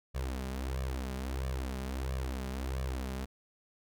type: tone with flanger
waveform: sawtooth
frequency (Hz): 65.3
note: C2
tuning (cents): -3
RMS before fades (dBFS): -36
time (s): 0.14-3.26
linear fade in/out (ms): 20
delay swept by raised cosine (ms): 1.7 to 5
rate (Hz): 1.5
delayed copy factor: +0.9
effects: none